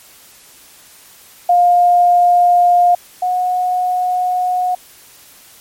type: tone pair in turn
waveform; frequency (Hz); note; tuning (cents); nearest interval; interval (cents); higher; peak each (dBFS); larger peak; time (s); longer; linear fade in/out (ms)
sine; 707 / 727.7; F5 / F#5; +21 / -29; unison; 50; second; -7 / -13; first; 1.49-2.95 / 3.22-4.75; second; 5
effects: white hiss -43 dBFS RMS until 5.6 s + MP3 64 kbps